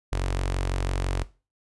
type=tone with notch filter; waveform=sawtooth; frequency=46 Hz; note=F#1; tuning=9 cents flat; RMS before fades=-26 dBFS; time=0.12-1.24 s; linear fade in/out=10 ms; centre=190 Hz; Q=1.4; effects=noise-tail reverb RT60 0.3 s tail -17 dB re dry + resampled to 24000 Hz